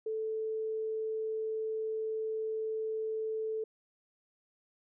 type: tone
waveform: sine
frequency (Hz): 439.1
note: A4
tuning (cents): -4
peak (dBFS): -32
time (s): 0.06-3.64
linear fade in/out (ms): 5
effects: none